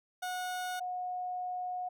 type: tone pair in turn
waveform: 30% pulse / sine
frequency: 730 / 726.8 Hz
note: F#5 / F#5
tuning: -24 / -31 cents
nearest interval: unison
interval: 7 cents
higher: first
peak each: -32 / -34 dBFS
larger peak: first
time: 0.22-0.8 / 0.8-1.89 s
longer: second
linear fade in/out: 10 ms
effects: none